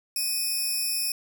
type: tone pair together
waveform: 5% pulse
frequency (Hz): 2503 / 5371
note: D#7 / E8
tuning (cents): +10 / +32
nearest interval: octave + minor second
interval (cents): 1322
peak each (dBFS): -22 / -21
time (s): 0.16-1.12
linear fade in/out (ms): 2
effects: none